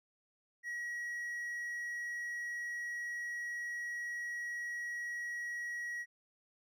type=tone; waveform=triangle; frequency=1911 Hz; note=A#6; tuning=43 cents sharp; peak=-36 dBFS; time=0.63-6.06 s; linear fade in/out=50 ms; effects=none